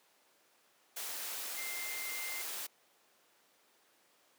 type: tone in noise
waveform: sine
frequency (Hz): 2093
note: C7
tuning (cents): 0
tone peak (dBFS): -42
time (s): 1.57-2.42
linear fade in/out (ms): 10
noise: white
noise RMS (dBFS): -41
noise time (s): 0.96-2.67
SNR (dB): -4
effects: pink hiss -68 dBFS RMS until 4.38 s + high-pass 400 Hz 12 dB/octave